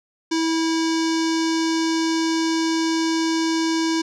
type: tone with low-pass filter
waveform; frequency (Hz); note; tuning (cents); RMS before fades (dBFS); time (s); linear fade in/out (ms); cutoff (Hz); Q
square; 325.4; E4; -22; -21; 0.31-4.02; 10; 5800; 3.2
effects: none